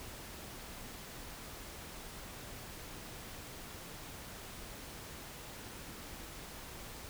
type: silence
effects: pink hiss -48 dBFS RMS until 7.09 s